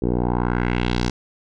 10% pulse tone with low-pass filter sweep, 60.4 Hz, B1, 38 cents flat, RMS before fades -21 dBFS, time 0.02-1.1 s, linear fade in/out 5 ms, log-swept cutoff 420 to 5800 Hz, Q 2.1, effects none

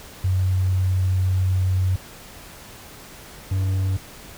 sine / triangle tone pair in turn, 93.1 / 95.39 Hz, F#2 / G2, +11 / -47 cents, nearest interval unison, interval 42 cents, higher second, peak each -17 dBFS, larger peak neither, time 0.24-1.96 / 3.51-3.97 s, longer first, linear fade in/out 5 ms, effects pink hiss -42 dBFS RMS until 4.37 s

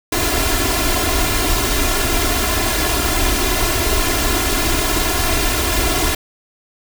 pink noise with comb filter, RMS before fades -17 dBFS, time 0.12-6.15 s, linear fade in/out 5 ms, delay 2.9 ms, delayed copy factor +0.9, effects none

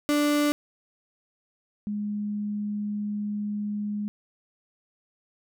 35% pulse / sine tone pair in turn, 293.7 / 207.6 Hz, D4 / G#3, 0 / 0 cents, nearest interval tritone, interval 600 cents, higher first, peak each -19 / -27 dBFS, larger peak first, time 0.09-0.52 / 1.87-4.08 s, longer second, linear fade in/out 0 ms, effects none

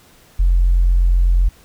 sine tone, 44 Hz, F1, 14 cents sharp, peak -9 dBFS, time 0.39-1.49 s, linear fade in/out 10 ms, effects tanh soft clip ceiling -6 dBFS + pink hiss -49 dBFS RMS until 1.64 s

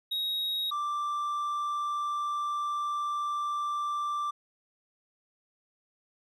triangle tone pair in turn, 3786 / 1176.8 Hz, A#7 / D6, +26 / +3 cents, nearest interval octave + minor sixth, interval 2023 cents, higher first, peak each -27 dBFS, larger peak neither, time 0.11-0.71 / 0.71-4.31 s, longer second, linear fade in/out 10 ms, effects resampled to 32000 Hz

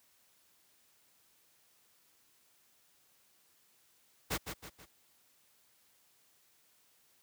pink noise with echo, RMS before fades -33 dBFS, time 4.3-4.38 s, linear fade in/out 20 ms, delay 160 ms, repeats 3, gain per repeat -7 dB, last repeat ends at 4.86 s, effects white hiss -69 dBFS RMS until 7.22 s + high-pass 60 Hz 12 dB/octave

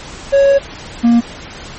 triangle tone pair in turn, 554.4 / 235.1 Hz, C#5 / A#3, 0 / +15 cents, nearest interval octave + minor third, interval 1485 cents, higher first, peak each -4 dBFS, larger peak neither, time 0.32-0.59 / 1.03-1.21 s, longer first, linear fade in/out 20 ms, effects pink hiss -31 dBFS RMS until 1.78 s + MP3 32 kbps

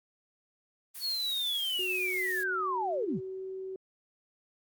blue noise, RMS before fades -42 dBFS, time 0.94-2.44 s, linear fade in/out 20 ms
sine linear sweep, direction down, 4435 to 91.6 Hz, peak -29 dBFS, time 1-3.21 s, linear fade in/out 50 ms
sine tone with pitch glide, 370 to 379.5 Hz, F#4 to F#4, 0 to +44 cents, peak -36 dBFS, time 1.79-3.76 s, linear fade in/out 2 ms, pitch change +44 cents, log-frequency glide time 2.01-3.46 s
effects Opus 24 kbps

